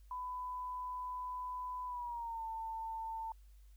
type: tone with pitch glide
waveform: sine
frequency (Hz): 1000 to 896.1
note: B5 to A5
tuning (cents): +21 to +31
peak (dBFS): -39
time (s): 0.11-3.32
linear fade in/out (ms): 2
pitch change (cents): -190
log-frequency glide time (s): 1.86-2.44
effects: added 50 Hz sine -56 dBFS peak until 3.76 s + white hiss -75 dBFS RMS until 3.76 s